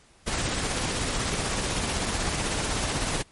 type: noise with tremolo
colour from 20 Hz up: pink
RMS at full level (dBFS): -26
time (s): 0.26-3.23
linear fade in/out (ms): 20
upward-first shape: triangle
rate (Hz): 16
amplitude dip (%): 35
effects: pink hiss -57 dBFS RMS until 3.31 s + MP3 48 kbps